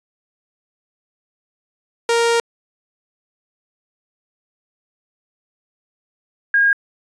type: tone pair in turn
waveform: sawtooth / sine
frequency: 466.2 / 1627.2 Hz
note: A#4 / G#6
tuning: 0 / -36 cents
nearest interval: octave + minor seventh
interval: 2164 cents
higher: second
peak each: -10 / -11 dBFS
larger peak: first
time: 2.09-2.4 / 6.54-6.73 s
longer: first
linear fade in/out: 2 ms
effects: resampled to 22050 Hz